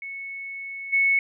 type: tone with level steps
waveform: sine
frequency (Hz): 2206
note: C#7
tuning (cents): -9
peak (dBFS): -32 / -17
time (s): 0.02-1.19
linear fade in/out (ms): 2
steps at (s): 0.92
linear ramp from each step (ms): 20
effects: none